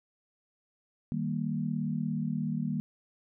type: chord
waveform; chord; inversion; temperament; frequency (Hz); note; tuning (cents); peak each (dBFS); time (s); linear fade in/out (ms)
sine; Eb major; none; equal; 155.56 / 196 / 233.1; Eb3 / G3 / Bb3; 0 / 0 / 0; -33 / -34 / -33; 1.12-2.8; 0
effects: none